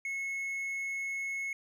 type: tone with hard clipping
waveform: triangle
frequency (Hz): 2185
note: C#7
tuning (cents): -26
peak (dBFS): -34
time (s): 0.05-1.53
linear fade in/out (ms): 2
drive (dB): 6
effects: none